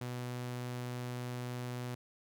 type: tone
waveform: sawtooth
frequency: 123.47 Hz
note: B2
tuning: in tune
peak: -34 dBFS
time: 0.01-1.95 s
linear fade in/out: 5 ms
effects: none